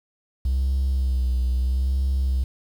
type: tone with vibrato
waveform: triangle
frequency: 64.5 Hz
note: C2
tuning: 24 cents flat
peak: -16 dBFS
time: 0.45-2.44 s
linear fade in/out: 5 ms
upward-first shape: sine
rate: 0.77 Hz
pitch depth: 59 cents each way
effects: tanh soft clip ceiling -15 dBFS + 8-bit